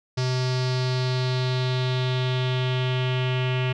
square tone with low-pass filter sweep, 127.8 Hz, C3, 40 cents flat, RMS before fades -24 dBFS, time 0.17-3.73 s, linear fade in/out 10 ms, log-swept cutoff 5100 to 2800 Hz, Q 3.8, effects none

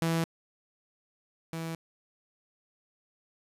sawtooth tone pair in turn, 164.81 / 163.77 Hz, E3 / E3, 0 / -11 cents, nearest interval unison, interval 11 cents, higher first, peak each -22 / -30 dBFS, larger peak first, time 0.02-0.24 / 1.53-1.75 s, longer neither, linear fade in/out 0 ms, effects resampled to 32000 Hz + 9-bit

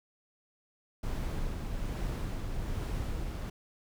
brown noise with tremolo, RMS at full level -33 dBFS, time 1.03-3.5 s, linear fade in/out 5 ms, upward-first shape sine, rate 1.2 Hz, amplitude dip 30%, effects none

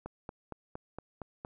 click train, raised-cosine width 1 ms, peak -26 dBFS, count 7, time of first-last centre 0.06-1.449 s, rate 4.32 Hz, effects none

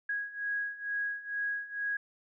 sine beating tone pair, 1652 / 1654.2 Hz, G#6 / G#6, -10 / -7 cents, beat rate 2.2 Hz, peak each -37 / -34 dBFS, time 0.09-1.97 s, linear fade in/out 5 ms, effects none

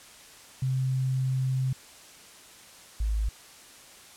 sine tone pair in turn, 130.81 / 53.56 Hz, C3 / A1, 0 / -46 cents, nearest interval octave + minor third, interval 1546 cents, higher first, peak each -24 dBFS, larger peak neither, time 0.62-1.73 / 3-3.29 s, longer first, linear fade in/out 5 ms, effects white hiss -50 dBFS RMS until 4.16 s + low-pass 10000 Hz 12 dB/octave

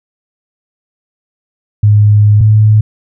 sine tone pair in turn, 104.6 / 107.35 Hz, G#2 / A2, +13 / -42 cents, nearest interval unison, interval 45 cents, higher second, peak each -3 dBFS, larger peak neither, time 1.83-2.41 / 2.41-2.81 s, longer first, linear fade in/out 5 ms, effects none

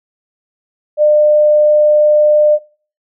sine tone, 601 Hz, D5, 40 cents sharp, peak -6 dBFS, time 0.97-2.59 s, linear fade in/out 50 ms, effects noise-tail reverb RT60 0.4 s tail -18 dB re dry

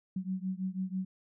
sine beating tone pair, 185 / 191.1 Hz, F#3 / G3, 0 / -44 cents, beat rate 6.1 Hz, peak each -35 / -36 dBFS, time 0.16-1.05 s, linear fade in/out 5 ms, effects none

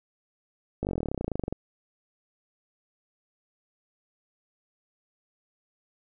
slowing click train, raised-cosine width 2 ms, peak -16 dBFS, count 24, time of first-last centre 0.83-1.526 s, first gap 19 ms, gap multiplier 1.04, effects none

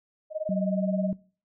sine tone with tremolo, 622.3 Hz, D#5, in tune, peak -25 dBFS, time 0.3-1.13 s, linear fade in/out 50 ms, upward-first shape sine, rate 19 Hz, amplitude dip 95%
sine tone, 189.4 Hz, F#3, 41 cents sharp, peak -25 dBFS, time 0.49-1.13 s, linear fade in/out 2 ms
effects noise-tail reverb RT60 0.4 s tail -21 dB re dry

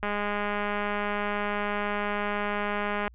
click train, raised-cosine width 0.5 ms, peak -15 dBFS, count 629, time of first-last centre 0.03-3.079 s, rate 206 Hz, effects added 59 Hz sine -49 dBFS peak until 3.14 s + resampled to 8000 Hz

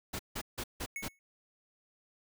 pink noise bursts, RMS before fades -38 dBFS, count 5, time 0.13-1.085 s, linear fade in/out 10 ms, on 63 ms, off 160 ms
square tone with exponential decay, 2203 Hz, C#7, 11 cents flat, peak -35 dBFS, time 0.96-1.19 s, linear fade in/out 1 ms, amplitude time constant 50 ms
effects none

